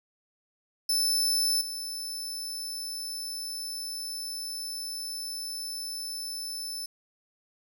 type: tone with level steps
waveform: sawtooth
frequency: 5274 Hz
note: E8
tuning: in tune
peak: -21 / -31 dBFS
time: 0.89-6.86 s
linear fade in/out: 5 ms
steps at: 1.61 s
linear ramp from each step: 2 ms
effects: none